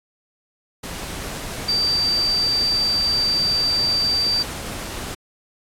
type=tone in noise; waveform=sine; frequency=4662 Hz; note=D8; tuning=14 cents flat; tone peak=-17 dBFS; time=1.68-4.43 s; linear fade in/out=10 ms; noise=pink; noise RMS=-31 dBFS; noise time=0.83-5.15 s; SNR=+11 dB; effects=low-pass 12000 Hz 12 dB/octave + AAC 64 kbps